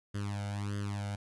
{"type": "tone with flanger", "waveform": "sawtooth", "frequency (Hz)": 101.7, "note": "G#2", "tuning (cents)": -36, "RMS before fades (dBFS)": -36, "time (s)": [0.14, 1.16], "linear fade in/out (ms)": 10, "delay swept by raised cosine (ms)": [0.62, 1.38], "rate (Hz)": 1.6, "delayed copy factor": 0.9, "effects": ["resampled to 24000 Hz", "12-bit"]}